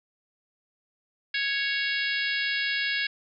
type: harmonic tone with a mistuned harmonic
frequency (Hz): 554.4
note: C#5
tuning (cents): 0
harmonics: 3 / 4 / 5 / 6 / 7 / 8 / 9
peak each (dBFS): -29 / -31 / -33 / -35 / -36 / -37 / -38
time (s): 1.34-3.07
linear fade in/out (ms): 5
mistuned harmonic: 8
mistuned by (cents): -15
effects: none